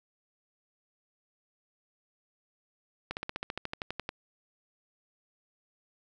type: slowing click train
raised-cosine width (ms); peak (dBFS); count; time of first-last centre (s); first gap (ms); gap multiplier
0.3; -18; 14; 3.11-4.091; 59; 1.04
effects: none